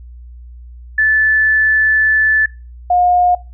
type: tone pair in turn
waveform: sine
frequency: 1745 / 715.7 Hz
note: A6 / F5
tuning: -15 / +42 cents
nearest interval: octave + minor third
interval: 1543 cents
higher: first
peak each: -9 dBFS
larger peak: neither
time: 0.98-2.46 / 2.9-3.35 s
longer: first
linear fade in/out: 5 ms
effects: noise-tail reverb RT60 0.3 s tail -22 dB re dry + added 60 Hz sine -32 dBFS peak until 3.53 s